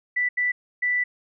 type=tone bursts at uneven times; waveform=sine; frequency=1975.5 Hz; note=B6; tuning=in tune; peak=-20 dBFS; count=3; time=0.16-0.29 / 0.37-0.52 / 0.82-1.04 s; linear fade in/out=10 ms; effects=none